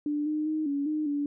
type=tone with pitch steps; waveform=sine; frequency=295.2 / 305 / 310.8 / 282.9 / 306.1 / 288.3 Hz; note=D4 / D#4 / D#4 / C#4 / D#4 / D4; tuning=+9 / -34 / -2 / +35 / -28 / -32 cents; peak=-26 dBFS; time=0.06-1.26 s; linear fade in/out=2 ms; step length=200 ms; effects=none